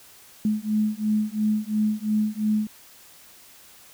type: beating tone pair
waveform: sine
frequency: 212.1 / 215 Hz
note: G#3 / A3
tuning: +37 / -40 cents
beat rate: 2.9 Hz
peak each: -24 dBFS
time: 0.45-2.67 s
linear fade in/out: 2 ms
effects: white hiss -50 dBFS RMS until 3.93 s